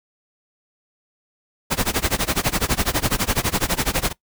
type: noise with tremolo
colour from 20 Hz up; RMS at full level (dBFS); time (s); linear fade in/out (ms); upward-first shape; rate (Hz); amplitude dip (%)
pink; -18; 1.7-4.13; 20; sine; 12; 95
effects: noise-tail reverb RT60 0.1 s tail -20 dB re dry